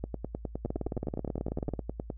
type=two click trains; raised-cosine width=2 ms; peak=-19 / -20 dBFS; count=21 / 21; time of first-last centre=0.65-1.737 / 0.04-2.102 s; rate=18.4 / 9.7 Hz; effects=noise-tail reverb RT60 0.1 s tail -25 dB re dry + added 56 Hz sine -42 dBFS peak until 2.17 s